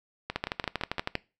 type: two click trains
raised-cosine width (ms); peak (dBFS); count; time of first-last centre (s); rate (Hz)
0.3; -15 / -12; 6 / 11; 0.3-1.153 / 0.36-1.154; 5.86 / 12.6
effects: noise-tail reverb RT60 0.3 s tail -21 dB re dry